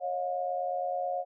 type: tone cluster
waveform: sine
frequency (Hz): 548 / 627 / 716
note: C#5 / D#5 / F5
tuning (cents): -20 / +13 / +43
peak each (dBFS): -34 / -39 / -31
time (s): 0-1.25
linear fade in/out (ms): 50
effects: none